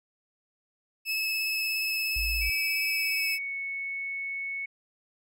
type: tone with vibrato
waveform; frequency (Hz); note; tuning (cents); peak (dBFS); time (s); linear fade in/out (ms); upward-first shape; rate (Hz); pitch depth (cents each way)
30% pulse; 2598; E7; -26; -24; 1.05-3.39; 50; triangle; 17; 18
type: tone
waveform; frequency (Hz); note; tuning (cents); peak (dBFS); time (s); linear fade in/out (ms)
sine; 55; A1; 0; -30; 2.16-2.5; 5
type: tone with pitch glide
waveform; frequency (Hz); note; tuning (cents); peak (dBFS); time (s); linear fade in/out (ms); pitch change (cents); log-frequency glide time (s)
sine; 2293 to 2209; D7 to C#7; -42 to -7; -31; 2.41-4.66; 10; -65; 2.91-3.55
effects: none